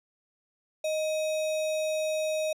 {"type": "tone with sample-and-hold", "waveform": "sine", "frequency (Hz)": 622.3, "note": "D#5", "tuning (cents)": 0, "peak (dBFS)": -26, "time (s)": [0.84, 2.53], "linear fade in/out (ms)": 5, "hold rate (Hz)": 3150, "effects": ["low-pass 11000 Hz 12 dB/octave"]}